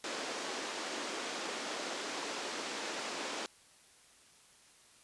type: band-pass noise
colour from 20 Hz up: pink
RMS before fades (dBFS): -40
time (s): 0.04-3.46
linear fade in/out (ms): 0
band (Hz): 280 to 7300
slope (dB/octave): 24
effects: white hiss -62 dBFS RMS until 5.03 s + resampled to 24000 Hz